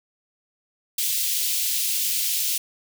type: high-pass noise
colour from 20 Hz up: white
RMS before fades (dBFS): -24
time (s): 0.98-2.58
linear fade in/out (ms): 5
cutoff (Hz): 2700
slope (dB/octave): 24
effects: none